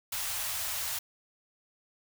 white band-stop noise, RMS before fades -34 dBFS, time 0.12-0.99 s, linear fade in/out 5 ms, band 120 to 630 Hz, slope 24 dB/octave, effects none

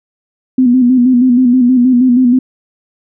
sine tone with vibrato, 250 Hz, B3, 21 cents sharp, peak -5 dBFS, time 0.58-2.39 s, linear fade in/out 5 ms, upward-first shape square, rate 6.3 Hz, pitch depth 53 cents each way, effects none

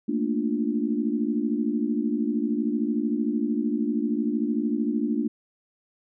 sine chord, Bb major seventh, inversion third, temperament equal, 220 / 233.1 / 293.7 / 349.2 Hz, A3 / Bb3 / D4 / F4, 0 / 0 / 0 / 0 cents, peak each -28 / -27 / -27 / -33 dBFS, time 0.08-5.28 s, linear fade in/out 10 ms, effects none

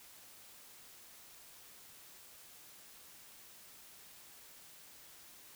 silence, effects white hiss -57 dBFS RMS until 5.55 s

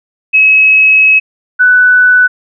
sine tone pair in turn, 2566 / 1491.3 Hz, E7 / F#6, -47 / +13 cents, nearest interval major sixth, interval 940 cents, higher first, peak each -3 dBFS, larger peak neither, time 0.33-1.2 / 1.59-2.28 s, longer first, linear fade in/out 20 ms, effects none

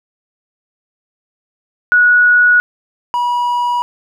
sine / triangle tone pair in turn, 1462 / 969 Hz, F#6 / B5, -21 / -33 cents, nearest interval perfect fifth, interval 712 cents, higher first, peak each -6 / -11 dBFS, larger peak first, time 1.92-2.6 / 3.14-3.82 s, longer neither, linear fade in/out 0 ms, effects none

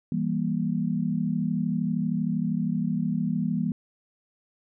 sine chord, E diminished, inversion none, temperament just, 164.81 / 197.78 / 237.3 Hz, E3 / G3 / Bb3, 0 / +16 / +31 cents, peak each -28 dBFS, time 0.12-3.72 s, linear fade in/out 2 ms, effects none

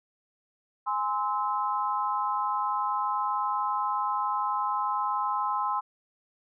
sine chord, Ab augmented, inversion none, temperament just, 830.6 / 1038.3 / 1297.8 Hz, Ab5 / C6 / E6, 0 / -14 / -27 cents, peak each -31 / -28 / -32 dBFS, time 0.86-5.81 s, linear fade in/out 20 ms, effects none

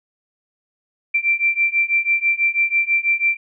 sine beating tone pair, 2349 / 2355.1 Hz, D7 / D7, 0 / +4 cents, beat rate 6.1 Hz, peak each -19 / -18 dBFS, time 1.14-3.37 s, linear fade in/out 10 ms, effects none

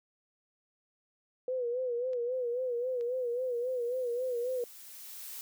sine tone with vibrato, 493.9 Hz, B4, in tune, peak -30 dBFS, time 1.48-4.64 s, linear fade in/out 2 ms, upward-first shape sine, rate 3.7 Hz, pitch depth 81 cents each way
clicks, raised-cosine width 0.2 ms, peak -38 dBFS, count 2, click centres 2.133 / 3.01 s
blue noise with exponential growth, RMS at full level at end -42 dBFS, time 2.32-5.41 s, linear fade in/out 0 ms, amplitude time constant 670 ms
effects none

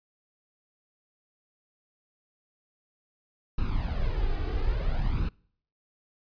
brown noise with flanger, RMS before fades -27 dBFS, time 3.58-5.29 s, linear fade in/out 5 ms, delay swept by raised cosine 0.75 to 2.65 ms, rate 0.59 Hz, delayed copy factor +0.7, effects noise-tail reverb RT60 0.6 s tail -26 dB re dry + resampled to 11025 Hz

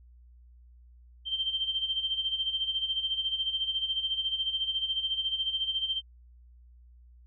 sine tone with tremolo, 3136 Hz, G7, in tune, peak -25 dBFS, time 1.25-6.02 s, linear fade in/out 50 ms, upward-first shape sine, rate 14 Hz, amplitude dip 70%, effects added 60 Hz sine -52 dBFS peak until 7.26 s

